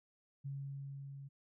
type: tone with level ramp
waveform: sine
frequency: 138.59 Hz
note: C#3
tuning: in tune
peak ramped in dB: -39 to -47 dBFS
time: 0.44-1.29 s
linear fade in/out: 20 ms
effects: none